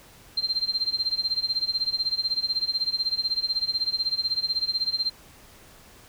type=tone with tremolo; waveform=sine; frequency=4156 Hz; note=C8; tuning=12 cents flat; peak=-20 dBFS; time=0.37-5.1 s; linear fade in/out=5 ms; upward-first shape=sine; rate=16 Hz; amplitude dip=90%; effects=pink hiss -51 dBFS RMS until 6.08 s